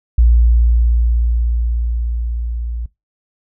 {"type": "tone with level ramp", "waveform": "sine", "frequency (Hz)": 58.27, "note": "A#1", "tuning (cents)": 0, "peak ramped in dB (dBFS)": [-6, -20], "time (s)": [0.18, 2.86], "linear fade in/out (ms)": 5, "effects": ["noise-tail reverb RT60 0.2 s tail -21 dB re dry"]}